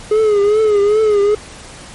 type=tone with vibrato; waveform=triangle; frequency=420 Hz; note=G#4; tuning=19 cents sharp; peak=-7 dBFS; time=0.11-1.35 s; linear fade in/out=5 ms; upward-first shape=triangle; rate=2.5 Hz; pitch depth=91 cents each way; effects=pink hiss -35 dBFS RMS until 1.94 s + MP3 48 kbps